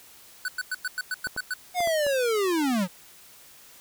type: tone bursts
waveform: square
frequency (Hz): 1495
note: F#6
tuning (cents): +17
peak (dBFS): -27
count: 9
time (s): 0.45-1.538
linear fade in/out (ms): 2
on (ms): 32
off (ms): 100
type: clicks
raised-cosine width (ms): 1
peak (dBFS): -23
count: 5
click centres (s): 1.27 / 1.364 / 1.805 / 1.874 / 2.066
type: linear sweep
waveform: square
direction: down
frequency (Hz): 734 to 169.4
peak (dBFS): -23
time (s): 1.74-2.88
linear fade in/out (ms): 50
effects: white hiss -51 dBFS RMS until 3.8 s

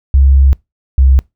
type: tone pair in turn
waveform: sine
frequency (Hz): 67.8 / 66.21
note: C#2 / C2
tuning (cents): -38 / +21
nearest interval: unison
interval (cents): 41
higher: first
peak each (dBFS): -4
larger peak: neither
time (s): 0.14-0.53 / 0.98-1.19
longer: first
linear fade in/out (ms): 0
effects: noise-tail reverb RT60 0.2 s tail -24 dB re dry

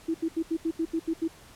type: tone bursts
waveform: sine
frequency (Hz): 326.7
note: E4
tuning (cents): -15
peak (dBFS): -24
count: 9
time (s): 0.08-1.28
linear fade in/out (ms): 10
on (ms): 64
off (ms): 78
effects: pink hiss -52 dBFS RMS until 1.55 s + low-pass 12000 Hz 12 dB/octave

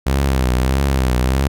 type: tone with vibrato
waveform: sawtooth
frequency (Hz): 65.41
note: C2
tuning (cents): 0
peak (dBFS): -10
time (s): 0.06-1.48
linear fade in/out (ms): 10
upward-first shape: triangle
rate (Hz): 1.6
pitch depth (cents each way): 110
effects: none

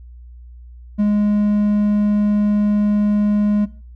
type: tone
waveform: triangle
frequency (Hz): 207.7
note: G#3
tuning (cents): 0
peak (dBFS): -11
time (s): 0.98-3.66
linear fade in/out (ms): 20
effects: noise-tail reverb RT60 0.4 s tail -18 dB re dry + added 60 Hz sine -36 dBFS peak until 3.95 s

